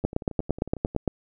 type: two click trains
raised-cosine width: 2 ms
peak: -23 / -9 dBFS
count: 11 / 10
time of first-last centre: 0.04-0.949 / 0.05-1.077 s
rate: 11 / 8.76 Hz
effects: none